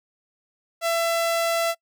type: tone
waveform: sawtooth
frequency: 670 Hz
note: E5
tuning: 28 cents sharp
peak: -17 dBFS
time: 0.81-1.75 s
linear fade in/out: 50 ms
effects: noise-tail reverb RT60 0.1 s tail -25 dB re dry